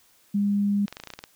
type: tone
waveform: sine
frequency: 202.6 Hz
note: G#3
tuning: 43 cents flat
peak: -20 dBFS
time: 0.34-0.86 s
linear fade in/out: 10 ms
type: clicks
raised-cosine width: 0.2 ms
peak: -20 dBFS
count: 10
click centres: 0.881 / 0.926 / 0.969 / 1 / 1.037 / 1.073 / 1.103 / 1.137 / 1.19 / 1.239 s
effects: white hiss -60 dBFS RMS until 1.35 s